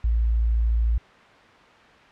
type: tone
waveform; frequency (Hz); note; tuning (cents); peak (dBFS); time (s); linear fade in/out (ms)
sine; 56.8; A#1; -44; -18; 0.04-0.98; 5
effects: white hiss -49 dBFS RMS until 2.11 s + low-pass 2000 Hz 12 dB/octave